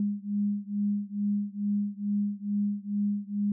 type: beating tone pair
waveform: sine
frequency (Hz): 203.5 / 205.8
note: G#3 / G#3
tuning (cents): -35 / -16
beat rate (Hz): 2.3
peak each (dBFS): -29 / -30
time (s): 0-3.52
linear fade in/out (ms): 2
effects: none